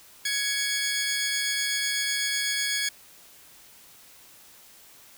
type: tone pair together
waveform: 15% pulse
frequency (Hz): 1672 / 2232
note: G#6 / C#7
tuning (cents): +11 / +11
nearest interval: perfect fourth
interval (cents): 500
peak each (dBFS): -21 / -22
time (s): 0.25-2.89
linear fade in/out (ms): 5
effects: white hiss -52 dBFS RMS until 5.17 s